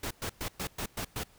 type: noise bursts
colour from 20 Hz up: pink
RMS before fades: -35 dBFS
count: 7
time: 0.03-1.236 s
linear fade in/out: 5 ms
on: 78 ms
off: 110 ms
effects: pink hiss -61 dBFS RMS until 1.38 s